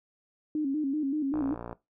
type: tone with vibrato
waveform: sine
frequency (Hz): 288.5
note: D4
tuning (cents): -31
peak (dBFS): -26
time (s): 0.55-1.54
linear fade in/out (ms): 2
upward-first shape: square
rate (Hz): 5.2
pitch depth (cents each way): 96
type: click train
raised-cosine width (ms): 1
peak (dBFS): -24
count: 24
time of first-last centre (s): 1.34-1.729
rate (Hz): 59.2
effects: noise-tail reverb RT60 0.2 s tail -19 dB re dry